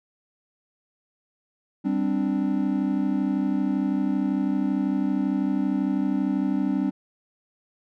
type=chord; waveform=triangle; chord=G suspended fourth; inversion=none; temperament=just; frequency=196 / 261.3 / 294 Hz; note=G3 / C4 / D4; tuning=0 / -2 / +2 cents; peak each=-24 dBFS; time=1.84-6.91 s; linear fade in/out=20 ms; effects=none